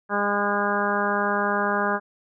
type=harmonic tone with a mistuned harmonic; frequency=203.6 Hz; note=G#3; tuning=34 cents flat; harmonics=1 / 2 / 3 / 4 / 5 / 6 / 7 / 8; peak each=-29 / -29 / -29 / -29 / -29 / -29 / -29 / -29 dBFS; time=0.09-2 s; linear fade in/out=50 ms; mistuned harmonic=7; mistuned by=+17 cents; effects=none